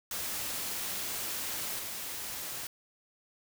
white noise with level steps, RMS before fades -36 / -39 dBFS, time 0.11-2.67 s, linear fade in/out 2 ms, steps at 1.79 s, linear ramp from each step 2 ms, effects none

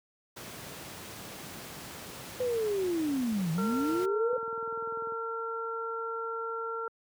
pink noise, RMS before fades -43 dBFS, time 0.36-4.06 s, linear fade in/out 10 ms
sine linear two-way sweep, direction down then up, 510 to 155.56 to 510 Hz, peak -27 dBFS, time 2.4-4.37 s, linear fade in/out 5 ms, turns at 3.52 s
harmonic tone, 455.9 Hz, A#4, 39 cents flat, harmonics 1 / 2 / 3, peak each -36 / -43 / -35 dBFS, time 3.58-6.88 s, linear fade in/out 2 ms
click train, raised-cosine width 2 ms, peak -37 dBFS, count 17, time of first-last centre 4.33-5.122 s, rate 20.2 Hz
effects high-pass 100 Hz 12 dB/octave

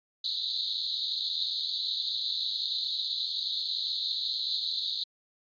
white band-pass noise, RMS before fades -32 dBFS, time 0.24-5.04 s, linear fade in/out 5 ms, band 3700 to 4300 Hz, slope 96 dB/octave, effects resampled to 11025 Hz

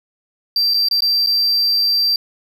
triangle tone with dropouts, 4699 Hz, D8, in tune, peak -12 dBFS, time 0.56-2.16 s, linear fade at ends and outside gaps 2 ms, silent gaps 0.738-0.742 / 0.886-0.911 / 1.006-1.021 / 1.263-1.27 s, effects none

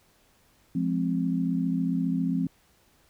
sine chord, F minor, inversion none, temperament just, 174.61 / 209.5 / 261.9 Hz, F3 / Ab3 / C4, 0 / +15 / +2 cents, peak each -27 / -32 / -27 dBFS, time 0.75-2.47 s, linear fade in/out 5 ms, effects pink hiss -63 dBFS RMS until 3.09 s

